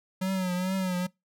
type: tone with vibrato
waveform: square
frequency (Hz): 185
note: F#3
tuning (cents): 0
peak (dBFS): -27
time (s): 0.21-1.07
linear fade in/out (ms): 10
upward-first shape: triangle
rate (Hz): 2.3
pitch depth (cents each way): 69
effects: noise-tail reverb RT60 0.2 s tail -24 dB re dry